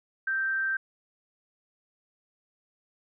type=tone with amplitude modulation; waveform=sine; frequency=1568 Hz; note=G6; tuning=in tune; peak=-24 dBFS; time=0.27-0.77 s; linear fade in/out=5 ms; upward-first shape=sine; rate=260 Hz; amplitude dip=30%; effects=none